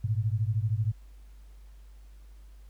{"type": "beating tone pair", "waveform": "sine", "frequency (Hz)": [103.83, 116.83], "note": ["G#2", "A#2"], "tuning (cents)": [0, 4], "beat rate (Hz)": 13, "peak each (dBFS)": [-27, -29], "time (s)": [0.04, 0.92], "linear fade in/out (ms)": 5, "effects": ["added 50 Hz sine -47 dBFS peak until 2.69 s", "pink hiss -66 dBFS RMS until 2.69 s"]}